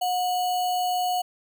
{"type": "tone with sample-and-hold", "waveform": "sine", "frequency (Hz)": 726, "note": "F#5", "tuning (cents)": -33, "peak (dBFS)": -22, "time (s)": [0.01, 1.22], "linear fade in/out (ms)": 10, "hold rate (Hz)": 3675, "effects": []}